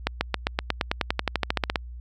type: accelerating click train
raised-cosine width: 0.3 ms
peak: -6 dBFS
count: 19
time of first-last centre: 0.07-1.758 s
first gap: 140 ms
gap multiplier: 0.95
effects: added 60 Hz sine -36 dBFS peak until 2 s